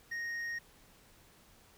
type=tone with hard clipping; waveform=sine; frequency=1864.7 Hz; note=A#6; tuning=in tune; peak=-37 dBFS; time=0.11-0.59 s; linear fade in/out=10 ms; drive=4 dB; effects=pink hiss -62 dBFS RMS until 1.77 s